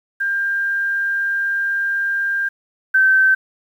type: tone pair in turn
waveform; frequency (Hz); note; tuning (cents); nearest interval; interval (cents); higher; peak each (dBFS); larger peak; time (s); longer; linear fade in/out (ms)
sine; 1596 / 1545.2; G6 / G6; +31 / -25; minor second; 56; first; -17 / -10; second; 0.2-2.49 / 2.94-3.35; first; 10
effects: 8-bit